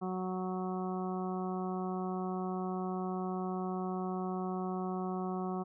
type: harmonic tone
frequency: 185 Hz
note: F#3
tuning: in tune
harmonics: 1 / 2 / 3 / 4 / 5 / 6 / 7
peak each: -36 / -39 / -51 / -41 / -50 / -45 / -50 dBFS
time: 0.01-5.64 s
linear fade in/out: 20 ms
effects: none